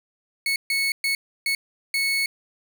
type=tone bursts at uneven times; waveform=30% pulse; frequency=2204 Hz; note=C#7; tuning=11 cents flat; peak=-18 dBFS; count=5; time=0.46-0.56 / 0.7-0.92 / 1.04-1.15 / 1.46-1.55 / 1.94-2.26 s; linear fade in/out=2 ms; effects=none